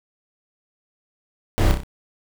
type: noise with echo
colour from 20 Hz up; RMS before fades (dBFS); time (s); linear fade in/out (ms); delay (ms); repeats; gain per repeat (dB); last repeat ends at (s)
brown; -17; 1.58-1.71; 0; 31; 4; -5; 1.834
effects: none